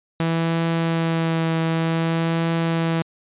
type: tone with vibrato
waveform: sawtooth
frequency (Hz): 164.4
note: E3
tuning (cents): -4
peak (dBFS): -15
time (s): 0.2-3.02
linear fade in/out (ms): 0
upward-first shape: triangle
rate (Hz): 0.54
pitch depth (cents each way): 16
effects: resampled to 8000 Hz